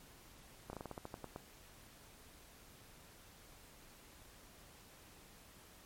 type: slowing click train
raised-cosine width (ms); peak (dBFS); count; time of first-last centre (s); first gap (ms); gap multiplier
1; -30; 11; 0.7-1.361; 31; 1.16
effects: pink hiss -60 dBFS RMS until 5.85 s + MP3 64 kbps